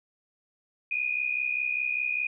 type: tone pair together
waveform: sine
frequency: 2421 / 2486 Hz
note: D#7 / D#7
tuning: -48 / -2 cents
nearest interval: unison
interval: 46 cents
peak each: -30 / -28 dBFS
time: 0.91-2.27 s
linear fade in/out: 5 ms
effects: none